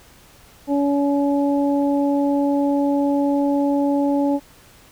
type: harmonic tone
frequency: 283.2 Hz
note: C#4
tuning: 37 cents sharp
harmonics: 1 / 2 / 3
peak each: -17 / -23 / -27 dBFS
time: 0.67-4.4 s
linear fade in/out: 50 ms
effects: pink hiss -49 dBFS RMS until 4.91 s